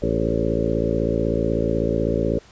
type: harmonic tone with a mistuned harmonic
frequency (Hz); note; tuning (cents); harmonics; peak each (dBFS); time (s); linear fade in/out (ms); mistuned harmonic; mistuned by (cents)
56.1; A1; +34; 1 / 2 / 3 / 4 / 5 / 6 / 7 / 8 / 9 / 10; -28 / -28 / -28 / -28 / -28 / -28 / -28 / -28 / -28 / -28; 0.02-2.39; 5; 8; -44
effects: pink hiss -50 dBFS RMS until 2.51 s + resampled to 16000 Hz